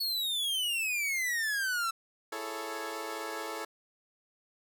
45% pulse exponential sweep, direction down, 4435 to 1318.5 Hz, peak -29 dBFS, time 0-1.91 s, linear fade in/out 10 ms
15% pulse chord, A major seventh, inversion second, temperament equal with one note detuned, 331.9 / 415.3 / 440 / 554.4 Hz, E4 / G#4 / A4 / C#5, +12 / 0 / 0 / 0 cents, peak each -36 / -38 / -33 / -36 dBFS, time 2.32-3.65 s, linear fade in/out 5 ms
effects none

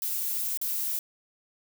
violet noise with dropouts, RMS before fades -30 dBFS, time 0.02-0.99 s, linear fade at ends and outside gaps 2 ms, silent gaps 0.574-0.614 s, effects none

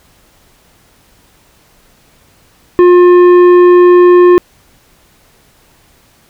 triangle tone with tanh clipping, 355.7 Hz, F4, 32 cents sharp, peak -3 dBFS, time 2.79-4.38 s, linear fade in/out 0 ms, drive 14 dB, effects pink hiss -48 dBFS RMS until 6.29 s

